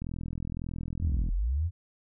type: click train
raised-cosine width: 5 ms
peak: -23 dBFS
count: 54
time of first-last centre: 0.02-1.288 s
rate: 41.8 Hz
type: linear two-way sweep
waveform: sine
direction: down then up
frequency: 91.1 to 36.71 to 91.1 Hz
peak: -25 dBFS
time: 1-1.71 s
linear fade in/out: 50 ms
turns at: 1.3 s
effects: none